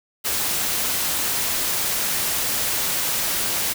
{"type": "noise", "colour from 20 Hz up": "white", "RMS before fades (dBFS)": -23, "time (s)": [0.24, 3.74], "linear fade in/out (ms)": 20, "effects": []}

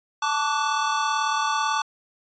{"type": "chord", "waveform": "square", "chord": "D major seventh", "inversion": "second", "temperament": "equal with one note detuned", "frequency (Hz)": [880, 1136.6, 1174.7, 1480], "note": ["A5", "C#6", "D6", "F#6"], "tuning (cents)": [0, 43, 0, 0], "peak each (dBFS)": [-26, -28, -29, -31], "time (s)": [0.22, 1.82], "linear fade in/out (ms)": 5, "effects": ["resampled to 16000 Hz"]}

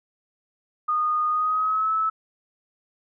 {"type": "tone with pitch glide", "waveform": "sine", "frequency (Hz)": [1230, 1303.1], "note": ["D#6", "E6"], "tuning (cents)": [-20, -20], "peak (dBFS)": -20, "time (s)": [0.88, 2.1], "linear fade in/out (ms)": 10, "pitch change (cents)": 100, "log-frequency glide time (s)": [1.29, 1.92], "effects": []}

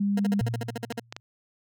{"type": "tone", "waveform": "sine", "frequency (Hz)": 201, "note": "G3", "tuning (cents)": 44, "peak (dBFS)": -22, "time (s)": [0, 0.41], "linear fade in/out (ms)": 10}
{"type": "tone bursts", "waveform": "20% pulse", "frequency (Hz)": 233.1, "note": "A#3", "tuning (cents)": 0, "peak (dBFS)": -24, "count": 12, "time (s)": [0.17, 0.998], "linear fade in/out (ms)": 5, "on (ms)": 25, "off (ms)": 48}
{"type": "tone with exponential decay", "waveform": "sine", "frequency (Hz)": 116.54, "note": "A#2", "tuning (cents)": 0, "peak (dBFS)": -22, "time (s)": [0.41, 1.2], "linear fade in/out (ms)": 0, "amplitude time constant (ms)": 170}
{"type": "clicks", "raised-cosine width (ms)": 0.2, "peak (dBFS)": -18, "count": 3, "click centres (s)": [0.924, 1.125, 1.165]}
{"effects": []}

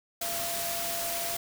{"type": "tone in noise", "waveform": "sine", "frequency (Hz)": 682, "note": "F5", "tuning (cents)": -41, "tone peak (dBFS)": -36, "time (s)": [0.21, 1.37], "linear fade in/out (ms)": 5, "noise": "white", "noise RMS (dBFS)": -33, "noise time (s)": [0.21, 1.37], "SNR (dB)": -6, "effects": []}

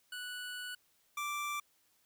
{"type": "tone pair in turn", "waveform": "25% pulse", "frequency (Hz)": [1478, 1173.1], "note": ["F#6", "D6"], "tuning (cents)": [-2, -2], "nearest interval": "major third", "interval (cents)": 400, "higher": "first", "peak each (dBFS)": [-37, -32], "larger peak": "second", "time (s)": [[0.12, 0.75], [1.17, 1.6]], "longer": "first", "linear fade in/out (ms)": 5, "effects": ["white hiss -72 dBFS RMS until 2.05 s"]}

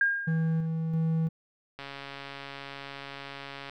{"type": "tone with exponential decay", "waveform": "sine", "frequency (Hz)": 1615, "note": "G#6", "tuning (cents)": -49, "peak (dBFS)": -19, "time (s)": [0.01, 0.66], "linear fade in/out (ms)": 2, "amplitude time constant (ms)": 140}
{"type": "tone with tremolo", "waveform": "triangle", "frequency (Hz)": 161.9, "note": "E3", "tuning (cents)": -31, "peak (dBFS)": -22, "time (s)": [0.27, 1.29], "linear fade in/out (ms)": 10, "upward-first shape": "square", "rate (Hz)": 1.5, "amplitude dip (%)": 35}
{"type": "click train", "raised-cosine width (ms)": 0.3, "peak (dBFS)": -24, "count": 266, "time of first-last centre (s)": [1.79, 3.696], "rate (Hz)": 139}
{"effects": []}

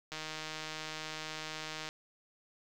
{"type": "click train", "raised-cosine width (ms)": 0.2, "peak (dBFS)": -23, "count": 277, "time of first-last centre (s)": [0.12, 1.889], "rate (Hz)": 156, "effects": ["9-bit"]}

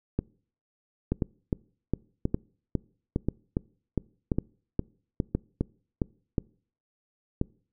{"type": "two click trains", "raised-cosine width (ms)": 3, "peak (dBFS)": [-12, -12], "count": [8, 13], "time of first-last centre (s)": [[0.19, 7.414], [1.12, 6.018]], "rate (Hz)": [0.969, 2.45], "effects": ["noise-tail reverb RT60 0.5 s tail -25 dB re dry"]}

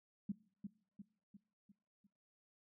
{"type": "tone with echo", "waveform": "sine", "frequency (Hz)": 201.6, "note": "G3", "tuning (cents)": 49, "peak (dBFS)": -36, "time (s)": [0.29, 0.32], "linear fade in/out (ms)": 5, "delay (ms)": 350, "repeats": 5, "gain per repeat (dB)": -6, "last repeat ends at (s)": 2.07, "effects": ["noise-tail reverb RT60 0.6 s tail -23 dB re dry"]}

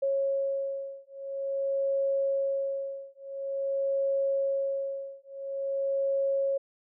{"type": "beating tone pair", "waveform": "sine", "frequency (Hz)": [548, 548.48], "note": ["C#5", "C#5"], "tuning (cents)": [-20, -18], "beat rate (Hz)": 0.48, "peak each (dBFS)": -30, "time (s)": [0.02, 6.58], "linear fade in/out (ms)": 10, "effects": []}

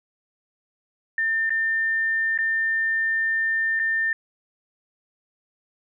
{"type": "tone with dropouts", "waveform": "sine", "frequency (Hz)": 1800, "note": "A6", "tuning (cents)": 39, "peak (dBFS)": -20, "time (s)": [1.18, 4.13], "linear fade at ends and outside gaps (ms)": 2, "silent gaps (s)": [[1.495, 1.504], [2.377, 2.387], [3.793, 3.797]], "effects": []}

